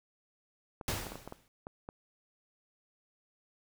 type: clicks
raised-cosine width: 1 ms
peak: -28 dBFS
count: 8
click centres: 0.812 / 1.068 / 1.12 / 1.156 / 1.276 / 1.324 / 1.669 / 1.889 s
type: noise with exponential decay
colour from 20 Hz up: pink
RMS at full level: -32 dBFS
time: 0.88-1.48 s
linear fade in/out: 1 ms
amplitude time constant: 130 ms
effects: none